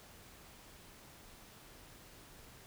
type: silence
effects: pink hiss -57 dBFS RMS until 2.66 s